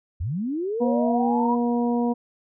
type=linear sweep; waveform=sine; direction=up; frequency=68.5 to 987.8 Hz; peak=-24 dBFS; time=0.2-1.56 s; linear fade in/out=10 ms
type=harmonic tone; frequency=239 Hz; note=A#3; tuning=43 cents sharp; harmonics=1 / 2 / 3 / 4; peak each=-21 / -27 / -31 / -33 dBFS; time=0.8-2.14 s; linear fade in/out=20 ms
effects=none